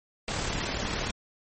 pink noise with amplitude modulation, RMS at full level -29 dBFS, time 0.28-1.11 s, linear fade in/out 2 ms, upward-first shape sine, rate 37 Hz, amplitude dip 40%, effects MP3 32 kbps

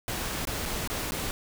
pink noise with dropouts, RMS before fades -32 dBFS, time 0.08-1.31 s, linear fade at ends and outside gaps 0 ms, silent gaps 0.452-0.472 / 0.654-0.659 / 0.875-0.9 / 1.108-1.12 s, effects none

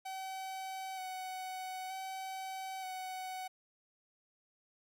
45% pulse tone with vibrato, 755 Hz, F#5, 35 cents sharp, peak -40 dBFS, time 0.05-3.48 s, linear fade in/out 10 ms, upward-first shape square, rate 0.54 Hz, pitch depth 17 cents each way, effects none

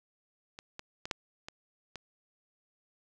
clicks, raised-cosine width 0.2 ms, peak -27 / -24 / -21 / -14 / -24 / -24 dBFS, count 6, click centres 0.589 / 0.794 / 1.055 / 1.112 / 1.485 / 1.957 s, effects none

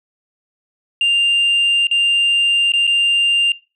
sine tone with dropouts, 2794 Hz, F7, in tune, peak -10 dBFS, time 1.01-3.52 s, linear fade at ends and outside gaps 2 ms, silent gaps 1.87-1.912 / 2.72-2.736 / 2.869-2.875 s, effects noise-tail reverb RT60 0.3 s tail -22 dB re dry + tanh soft clip ceiling -10 dBFS

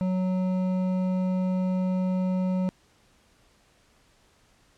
triangle tone with hard clipping, 185 Hz, F#3, in tune, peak -25 dBFS, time 0.01-2.69 s, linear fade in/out 0 ms, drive 13 dB, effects pink hiss -62 dBFS RMS until 4.77 s + low-pass 9000 Hz 12 dB/octave

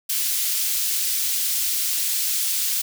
white high-pass noise, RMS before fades -23 dBFS, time 0.09-2.82 s, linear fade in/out 10 ms, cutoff 3200 Hz, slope 12 dB/octave, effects none

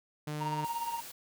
sawtooth tone, 150.5 Hz, D3, 43 cents sharp, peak -31 dBFS, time 0.27-0.65 s, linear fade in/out 5 ms
triangle tone with tremolo, 932.3 Hz, A#5, in tune, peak -28 dBFS, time 0.4-1.01 s, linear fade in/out 20 ms, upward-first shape triangle, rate 17 Hz, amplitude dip 70%
white noise, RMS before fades -46 dBFS, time 0.64-1.12 s, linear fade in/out 10 ms
effects none

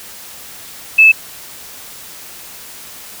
sine tone, 2616 Hz, E7, 14 cents flat, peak -3 dBFS, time 0.98-1.12 s, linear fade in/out 10 ms, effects white hiss -34 dBFS RMS until 3.2 s

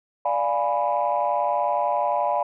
sine chord, D diminished seventh, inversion none, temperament equal, 587.3 / 698.5 / 830.6 / 987.8 Hz, D5 / F5 / Ab5 / Cb6, 0 / 0 / 0 / 0 cents, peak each -25 dBFS, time 0.25-2.43 s, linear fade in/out 5 ms, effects tanh soft clip ceiling -12 dBFS

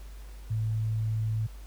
sine tone, 110 Hz, A2, in tune, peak -26 dBFS, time 0.5-1.47 s, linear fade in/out 10 ms, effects added 50 Hz sine -41 dBFS peak until 1.66 s + pink hiss -56 dBFS RMS until 1.66 s

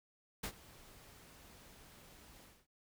pink noise with ADSR envelope, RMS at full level -39 dBFS, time 0.43-2.67 s, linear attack 10 ms, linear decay 76 ms, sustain -20 dB, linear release 240 ms, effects none

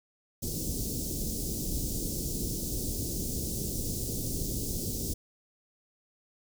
pink band-stop noise, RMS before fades -33 dBFS, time 0.42-5.14 s, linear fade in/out 10 ms, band 410 to 5300 Hz, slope 24 dB/octave, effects none

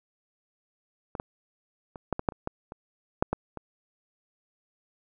clicks, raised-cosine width 1 ms, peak -21 / -17 / -26 / -12 / -16 / -9 / -28 / -16 / -25 / -7 / -12 / -23 dBFS, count 12, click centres 1.152 / 1.199 / 1.958 / 2.127 / 2.194 / 2.288 / 2.322 / 2.474 / 2.721 / 3.225 / 3.33 / 3.573 s, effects none

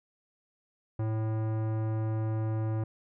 sine tone with tanh clipping, 110 Hz, A2, in tune, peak -30 dBFS, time 0.99-2.84 s, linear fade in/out 5 ms, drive 18 dB, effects none

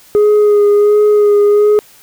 sine tone with vibrato, 415.3 Hz, G#4, in tune, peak -3 dBFS, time 0.15-1.79 s, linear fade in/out 0 ms, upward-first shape sine, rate 1.4 Hz, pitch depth 20 cents each way, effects tanh soft clip ceiling -5 dBFS + white hiss -43 dBFS RMS until 2.02 s

